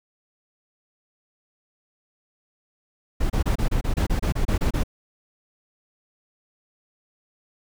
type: noise bursts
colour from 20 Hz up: brown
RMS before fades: -21 dBFS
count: 13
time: 3.2-4.836 s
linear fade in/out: 10 ms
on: 100 ms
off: 28 ms
effects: none